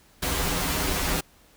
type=noise with comb filter; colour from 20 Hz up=pink; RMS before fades=-26 dBFS; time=0.22-1.21 s; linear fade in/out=10 ms; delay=9 ms; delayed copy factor=-1; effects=pink hiss -57 dBFS RMS until 1.56 s